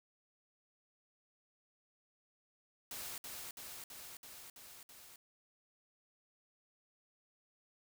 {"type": "noise with echo", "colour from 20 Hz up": "white", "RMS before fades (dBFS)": -45, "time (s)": [2.91, 3.18], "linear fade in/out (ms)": 2, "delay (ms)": 330, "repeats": 6, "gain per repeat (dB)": -2, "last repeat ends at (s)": 5.16, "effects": []}